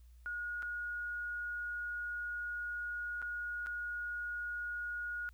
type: tone with dropouts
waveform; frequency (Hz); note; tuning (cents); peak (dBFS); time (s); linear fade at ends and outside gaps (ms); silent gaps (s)
sine; 1443; F#6; -44; -37; 0.26-5.29; 0; 0.623-0.629 / 3.217-3.225 / 3.662-3.669
effects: added 60 Hz sine -55 dBFS peak until 5.33 s + white hiss -75 dBFS RMS until 5.33 s